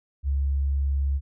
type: tone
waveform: sine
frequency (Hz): 69.3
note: C#2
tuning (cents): 0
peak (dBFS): -21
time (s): 0.23-1.21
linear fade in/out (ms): 50
effects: none

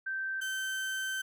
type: tone pair in turn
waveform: sine / 35% pulse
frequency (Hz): 1557 / 1545.4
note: G6 / G6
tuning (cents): -12 / -25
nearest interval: unison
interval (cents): 13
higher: first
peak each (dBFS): -32 / -31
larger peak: second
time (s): 0.06-0.41 / 0.41-1.22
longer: second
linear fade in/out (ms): 10
effects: none

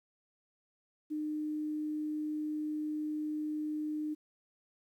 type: tone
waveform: sine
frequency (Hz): 304.3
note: D#4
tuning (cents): -38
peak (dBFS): -33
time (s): 1.1-4.15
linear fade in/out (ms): 20
effects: 11-bit

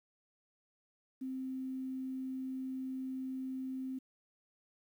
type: tone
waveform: sine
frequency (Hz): 261.6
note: C4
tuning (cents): 0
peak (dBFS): -37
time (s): 1.21-3.99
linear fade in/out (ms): 10
effects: 11-bit

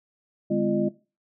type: tone cluster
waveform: sine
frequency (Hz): 149.1 / 206 / 253.2 / 342.9 / 609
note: D3 / G#3 / B3 / F4 / D#5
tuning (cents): +27 / -14 / +43 / -32 / -37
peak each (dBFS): -33 / -25 / -30 / -26 / -29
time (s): 0.5-0.89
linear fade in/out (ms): 10
effects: noise-tail reverb RT60 0.3 s tail -17 dB re dry

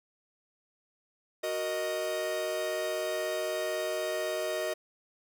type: chord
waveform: 45% pulse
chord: D# minor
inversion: first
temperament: equal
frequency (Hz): 370 / 466.2 / 622.3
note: F#4 / A#4 / D#5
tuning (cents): 0 / 0 / 0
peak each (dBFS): -37 / -38 / -32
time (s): 1.43-4.74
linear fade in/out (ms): 10
effects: none

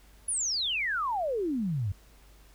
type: exponential sweep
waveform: sine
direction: down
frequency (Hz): 10548 to 90.1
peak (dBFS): -27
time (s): 0.28-1.92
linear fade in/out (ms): 5
effects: added 50 Hz sine -54 dBFS peak until 2.54 s + pink hiss -60 dBFS RMS until 2.54 s

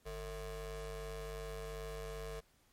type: ring-modulated tone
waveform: 35% pulse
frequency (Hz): 200.9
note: G3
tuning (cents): +43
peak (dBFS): -37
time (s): 0.05-2.41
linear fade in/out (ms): 20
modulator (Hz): 250
effects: pink hiss -71 dBFS RMS until 2.72 s + MP3 64 kbps

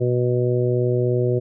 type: harmonic tone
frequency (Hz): 123.2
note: B2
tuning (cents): -4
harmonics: 1 / 2 / 3 / 4 / 5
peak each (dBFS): -20 / -31 / -21 / -25 / -30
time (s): 0-1.4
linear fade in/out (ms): 20
effects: none

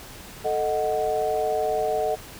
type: chord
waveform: sine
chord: D# diminished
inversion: second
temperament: equal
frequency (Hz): 440 / 622.3 / 740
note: A4 / D#5 / F#5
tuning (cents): 0 / 0 / 0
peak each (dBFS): -26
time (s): 0.44-2.16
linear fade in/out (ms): 20
effects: pink hiss -42 dBFS RMS until 2.39 s

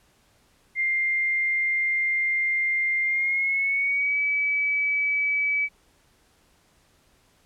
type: tone with pitch glide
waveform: sine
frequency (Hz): 2100 to 2290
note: C7 to D7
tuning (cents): +6 to -44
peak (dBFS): -21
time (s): 0.75-5.69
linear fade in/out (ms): 50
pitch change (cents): +150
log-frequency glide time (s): 3.03-4.19
effects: pink hiss -62 dBFS RMS until 7.45 s + low-pass 12000 Hz 12 dB/octave

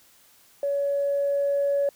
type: tone with level ramp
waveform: sine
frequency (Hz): 564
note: C#5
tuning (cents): +30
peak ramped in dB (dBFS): -22 to -19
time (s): 0.63-1.89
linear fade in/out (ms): 2
effects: tanh soft clip ceiling -16 dBFS + white hiss -57 dBFS RMS until 1.95 s

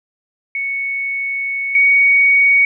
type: tone pair in turn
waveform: sine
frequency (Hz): 2217 / 2239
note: C#7 / C#7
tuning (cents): 0 / +17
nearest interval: unison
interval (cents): 17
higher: second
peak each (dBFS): -18 / -8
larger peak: second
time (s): 0.55-1.75 / 1.75-2.65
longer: first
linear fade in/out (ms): 2
effects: none

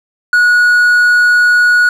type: tone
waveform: triangle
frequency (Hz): 1458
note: F#6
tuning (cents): -26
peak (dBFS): -4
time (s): 0.33-1.89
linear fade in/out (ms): 2
effects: none

